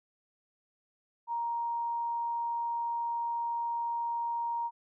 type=tone; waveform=sine; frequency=937 Hz; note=A#5; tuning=9 cents sharp; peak=-30 dBFS; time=1.27-4.71 s; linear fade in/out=50 ms; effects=none